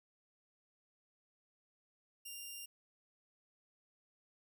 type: tone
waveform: 10% pulse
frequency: 2794 Hz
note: F7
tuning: in tune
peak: -37 dBFS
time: 2.25-2.66 s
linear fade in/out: 10 ms
effects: none

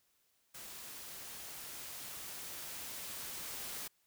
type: noise with level ramp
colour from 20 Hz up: white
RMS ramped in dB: -49 to -43 dBFS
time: 0.54-3.88 s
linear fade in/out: 10 ms
effects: white hiss -75 dBFS RMS until 4.06 s

